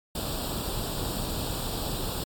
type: noise with comb filter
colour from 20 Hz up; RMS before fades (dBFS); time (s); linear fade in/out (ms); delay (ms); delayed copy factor
pink; -31; 0.15-2.24; 5; 0.24; +0.8
effects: MP3 96 kbps